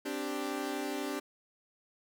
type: chord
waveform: sawtooth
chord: C suspended second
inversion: none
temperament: equal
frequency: 261.6 / 293.7 / 392 Hz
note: C4 / D4 / G4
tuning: 0 / 0 / 0 cents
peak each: -36 / -33 / -35 dBFS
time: 0.05-1.2 s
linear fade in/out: 10 ms
effects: none